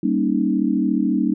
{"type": "chord", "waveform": "sine", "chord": "Eb dominant seventh", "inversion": "first", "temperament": "equal", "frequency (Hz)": [196, 233.1, 277.2, 311.1], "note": ["G3", "Bb3", "Db4", "Eb4"], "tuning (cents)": [0, 0, 0, 0], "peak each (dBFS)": -22, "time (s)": [0.03, 1.34], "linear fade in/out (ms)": 5, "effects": []}